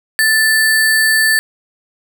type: tone with sample-and-hold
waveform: sine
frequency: 1760 Hz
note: A6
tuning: in tune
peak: -9 dBFS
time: 0.19-1.39 s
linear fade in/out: 0 ms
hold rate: 6300 Hz
effects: none